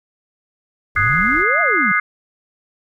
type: noise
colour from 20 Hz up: brown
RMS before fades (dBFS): -32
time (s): 0.95-1.43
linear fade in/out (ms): 5
type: chord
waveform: sine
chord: Ab dominant seventh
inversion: second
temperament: equal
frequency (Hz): 1244.5 / 1480 / 1661.2 / 2093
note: Eb6 / Gb6 / Ab6 / C7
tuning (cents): 0 / 0 / 0 / 0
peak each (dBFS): -19 / -20 / -21 / -17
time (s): 0.96-2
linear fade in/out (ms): 5
type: exponential two-way sweep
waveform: sine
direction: up then down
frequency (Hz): 84.9 to 711 to 175.7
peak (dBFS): -21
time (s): 0.97-1.92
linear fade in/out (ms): 5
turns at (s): 1.61
effects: none